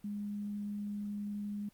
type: tone with quantisation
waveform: sine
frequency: 205.7 Hz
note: G#3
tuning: 16 cents flat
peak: -36 dBFS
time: 0.04-1.69 s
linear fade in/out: 5 ms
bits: 11
effects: pink hiss -67 dBFS RMS until 1.73 s + Opus 24 kbps